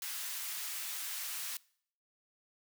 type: high-pass noise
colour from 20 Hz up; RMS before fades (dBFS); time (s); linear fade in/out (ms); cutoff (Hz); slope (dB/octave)
white; -40; 0.02-1.57; 2; 1200; 12
effects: noise-tail reverb RT60 0.6 s tail -23 dB re dry